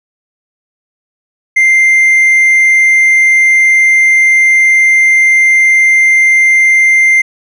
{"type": "tone with hard clipping", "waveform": "sine", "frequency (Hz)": 2093, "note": "C7", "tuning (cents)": 0, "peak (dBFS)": -5, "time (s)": [1.56, 7.22], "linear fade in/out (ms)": 10, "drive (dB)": 2, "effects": []}